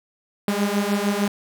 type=beating tone pair; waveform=sawtooth; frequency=200.2 / 206.8 Hz; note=G3 / G#3; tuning=+37 / -7 cents; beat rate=6.6 Hz; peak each=-19 dBFS; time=0.48-1.28 s; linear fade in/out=2 ms; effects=none